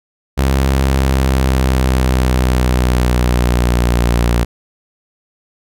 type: tone with pitch glide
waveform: sawtooth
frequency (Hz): 67 to 59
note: C2 to A#1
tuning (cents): +42 to +22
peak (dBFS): -7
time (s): 0.37-4.45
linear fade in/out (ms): 20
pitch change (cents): -220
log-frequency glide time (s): 0.87-4.19
effects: none